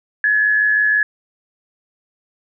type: tone with amplitude modulation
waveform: sine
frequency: 1700 Hz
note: G#6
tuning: 40 cents sharp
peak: -10 dBFS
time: 0.24-1.03 s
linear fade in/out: 2 ms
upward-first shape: sine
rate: 106 Hz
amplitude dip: 50%
effects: none